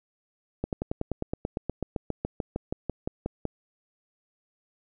slowing click train, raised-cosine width 2 ms, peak -15 dBFS, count 22, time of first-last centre 0.64-3.453 s, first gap 88 ms, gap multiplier 1.04, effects none

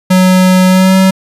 square tone with pitch glide, 185 to 189.54 Hz, F#3 to F#3, 0 to +42 cents, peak -5 dBFS, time 0.1-1.11 s, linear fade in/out 10 ms, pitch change +42 cents, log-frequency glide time 0.67-0.96 s, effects resampled to 32000 Hz

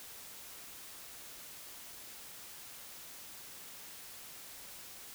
silence, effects white hiss -50 dBFS RMS until 5.14 s

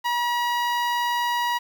sawtooth tone with notch filter, 961 Hz, B5, 48 cents flat, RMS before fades -24 dBFS, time 0.04-1.59 s, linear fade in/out 20 ms, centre 8900 Hz, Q 0.56, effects 8-bit

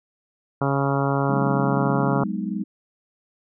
harmonic tone, 138.59 Hz, C#3, in tune, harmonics 1 / 2 / 3 / 4 / 5 / 6 / 7 / 8 / 9 / 10, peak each -23 / -26 / -28 / -29 / -30 / -31 / -31 / -32 / -33 / -33 dBFS, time 0.61-2.24 s, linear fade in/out 5 ms
sine chord, G# minor seventh, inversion third, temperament equal, 185 / 207.7 / 246.9 / 311.1 Hz, F#3 / G#3 / B3 / D#4, 0 / 0 / 0 / 0 cents, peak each -29 / -27 / -33 / -33 dBFS, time 1.29-2.64 s, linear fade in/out 5 ms
effects none

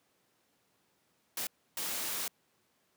white noise bursts at uneven times, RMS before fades -36 dBFS, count 2, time 1.37-1.47 / 1.77-2.28 s, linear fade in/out 2 ms, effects pink hiss -73 dBFS RMS until 2.96 s + high-pass 150 Hz 12 dB/octave

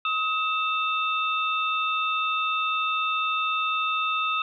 sine tone cluster, 1269 / 2654 / 3632 Hz, D#6 / E7 / A#7, +34 / +11 / -46 cents, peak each -25 / -28 / -32 dBFS, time 0.05-4.42 s, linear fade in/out 2 ms, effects none

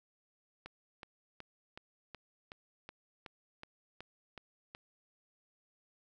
click train, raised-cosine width 0.3 ms, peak -30 dBFS, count 12, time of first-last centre 0.66-4.749 s, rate 2.69 Hz, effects none

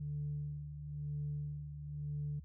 sine tone with tremolo, 146.83 Hz, D3, in tune, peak -35 dBFS, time 0-2.4 s, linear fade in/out 10 ms, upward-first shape sine, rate 1 Hz, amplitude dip 65%, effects tanh soft clip ceiling -32 dBFS + added 73 Hz sine -50 dBFS peak until 2.44 s

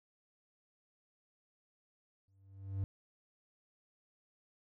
triangle tone with exponential growth, 97.3 Hz, G2, 12 cents flat, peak -29 dBFS, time 2.28-2.84 s, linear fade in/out 0 ms, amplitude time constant 120 ms, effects none

